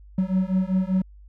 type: beating tone pair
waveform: triangle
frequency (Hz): 185 / 190.1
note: F#3 / F#3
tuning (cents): 0 / +47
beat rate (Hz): 5.1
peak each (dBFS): -21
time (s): 0.18-1.02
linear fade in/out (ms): 5
effects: added 50 Hz sine -44 dBFS peak until 1.28 s